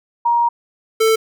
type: tone pair in turn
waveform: sine / square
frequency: 944 / 443.7 Hz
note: A#5 / A4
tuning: +22 / +14 cents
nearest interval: octave + minor second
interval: 1308 cents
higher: first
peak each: -12 dBFS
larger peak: neither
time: 0.25-0.49 / 1-1.16 s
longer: first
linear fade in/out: 10 ms
effects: none